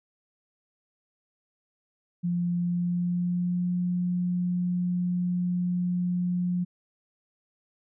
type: tone with pitch glide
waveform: sine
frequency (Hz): 174.61 to 178.18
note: F3 to F3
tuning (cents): 0 to +35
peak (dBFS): -24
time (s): 2.23-6.65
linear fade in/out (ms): 20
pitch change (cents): +35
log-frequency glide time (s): 2.57-3.73
effects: none